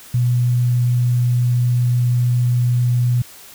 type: tone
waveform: sine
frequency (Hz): 122.4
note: B2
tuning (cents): -15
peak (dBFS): -13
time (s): 0.14-3.22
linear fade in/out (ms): 5
effects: white hiss -41 dBFS RMS until 3.54 s